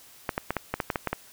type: clicks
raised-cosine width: 0.5 ms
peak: -11 dBFS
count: 10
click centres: 0.292 / 0.379 / 0.506 / 0.567 / 0.74 / 0.802 / 0.902 / 0.958 / 1.073 / 1.13 s
effects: white hiss -52 dBFS RMS until 1.32 s